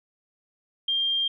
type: tone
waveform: sine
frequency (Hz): 3195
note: G7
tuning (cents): +32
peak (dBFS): -22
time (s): 0.88-1.28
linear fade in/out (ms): 5
effects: none